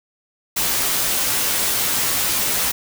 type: noise with comb filter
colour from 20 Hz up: white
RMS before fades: -20 dBFS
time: 0.56-2.72 s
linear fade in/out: 10 ms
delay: 13 ms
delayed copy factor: -0.55
effects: none